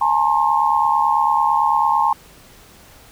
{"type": "tone cluster", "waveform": "sine", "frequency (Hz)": [842, 911, 1068], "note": ["G#5", "A#5", "C6"], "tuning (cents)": [24, -40, 35], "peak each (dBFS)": -18, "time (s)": [0.01, 2.13], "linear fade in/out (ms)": 5, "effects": ["pink hiss -46 dBFS RMS until 3.11 s"]}